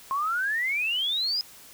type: exponential sweep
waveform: sine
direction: up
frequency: 1056 to 5100 Hz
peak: -24 dBFS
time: 0.11-1.41 s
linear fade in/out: 0 ms
effects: white hiss -49 dBFS RMS until 1.73 s